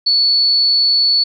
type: tone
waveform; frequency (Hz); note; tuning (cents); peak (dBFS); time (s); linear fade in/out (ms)
sine; 4435; C#8; 0; -10; 0.06-1.24; 10
effects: none